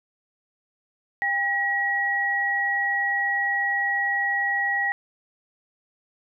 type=tone pair together; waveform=sine; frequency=800 / 1911.5 Hz; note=G5 / A#6; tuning=+35 / +43 cents; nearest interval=octave + minor third; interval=1508 cents; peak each=-28 / -22 dBFS; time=1.22-4.92 s; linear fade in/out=0 ms; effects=none